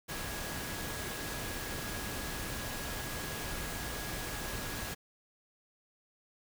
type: tone in noise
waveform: sine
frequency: 1661.2 Hz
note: G#6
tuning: in tune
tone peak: -47 dBFS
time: 0.08-4.95 s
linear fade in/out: 20 ms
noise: pink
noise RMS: -39 dBFS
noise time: 0.08-4.95 s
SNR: -11 dB
effects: none